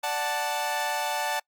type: chord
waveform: sawtooth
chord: D major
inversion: none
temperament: equal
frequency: 587.3 / 740 / 880 Hz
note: D5 / F#5 / A5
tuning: 0 / 0 / 0 cents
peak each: -30 / -28 / -25 dBFS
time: 0.03-1.4 s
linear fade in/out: 10 ms
effects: noise-tail reverb RT60 0.1 s tail -26 dB re dry + Opus 48 kbps